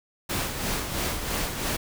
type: noise with tremolo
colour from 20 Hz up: pink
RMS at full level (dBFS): -27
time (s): 0.29-1.77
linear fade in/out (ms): 10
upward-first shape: sine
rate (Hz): 3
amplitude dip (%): 50
effects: none